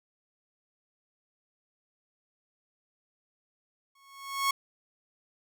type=tone with exponential growth; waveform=sawtooth; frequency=1100 Hz; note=C#6; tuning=14 cents flat; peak=-19 dBFS; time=3.95-4.51 s; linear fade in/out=5 ms; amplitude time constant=120 ms; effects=none